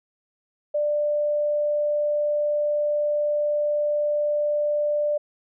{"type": "tone", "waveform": "sine", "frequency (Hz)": 592, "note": "D5", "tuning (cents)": 14, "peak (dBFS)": -20, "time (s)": [0.74, 5.18], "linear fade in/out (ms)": 10, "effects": []}